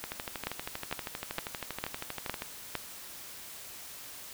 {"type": "two click trains", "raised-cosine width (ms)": 0.3, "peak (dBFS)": [-15, -19], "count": [6, 31], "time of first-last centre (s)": [[0.47, 2.753], [0.04, 2.421]], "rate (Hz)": [2.19, 12.6], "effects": ["white hiss -46 dBFS RMS until 4.33 s"]}